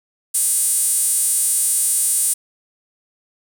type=tone with high-pass filter; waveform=sawtooth; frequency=415 Hz; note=G#4; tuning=1 cent flat; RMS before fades=-18 dBFS; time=0.34-2.34 s; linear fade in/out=10 ms; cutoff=9200 Hz; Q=5; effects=none